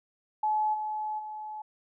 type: tone with level steps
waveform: sine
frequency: 856 Hz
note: A5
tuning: 48 cents flat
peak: -24 / -30 / -36 dBFS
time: 0.43-1.62 s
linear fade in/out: 5 ms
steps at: 0.73 / 1.18 s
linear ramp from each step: 20 ms
effects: none